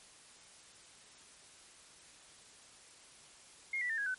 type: tone with pitch steps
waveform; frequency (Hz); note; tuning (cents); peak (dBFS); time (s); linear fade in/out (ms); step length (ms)
sine; 2139 / 1961.5 / 1798.7 / 1649.4 / 1512.5; C7 / B6 / A6 / G#6 / F#6; +38 / -12 / +38 / -12 / +38; -33; 3.73-4.145; 5; 83
effects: white hiss -58 dBFS RMS until 4.18 s + MP3 48 kbps